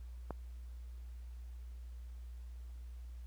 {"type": "click", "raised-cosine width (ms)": 1, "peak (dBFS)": -26, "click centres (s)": 0.307, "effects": ["added 60 Hz sine -45 dBFS peak until 3.26 s", "pink hiss -70 dBFS RMS until 3.26 s"]}